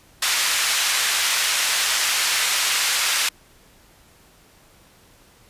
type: band-pass noise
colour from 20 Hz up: pink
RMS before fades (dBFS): -21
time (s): 0.22-3.29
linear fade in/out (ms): 5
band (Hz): 1700 to 10000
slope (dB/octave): 12
effects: pink hiss -53 dBFS RMS until 5.49 s + resampled to 32000 Hz